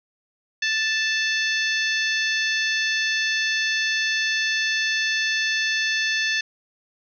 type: harmonic tone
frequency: 880 Hz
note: A5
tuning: in tune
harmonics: 2 / 3 / 4 / 5 / 6 / 7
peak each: -23 / -27 / -29 / -31 / -33 / -34 dBFS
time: 0.62-6.41 s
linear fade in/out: 5 ms
effects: none